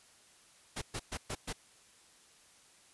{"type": "noise bursts", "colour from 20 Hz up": "pink", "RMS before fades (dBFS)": -38, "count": 5, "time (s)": [0.76, 1.53], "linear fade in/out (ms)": 10, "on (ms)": 58, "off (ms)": 120, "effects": ["white hiss -62 dBFS RMS until 2.93 s", "resampled to 24000 Hz"]}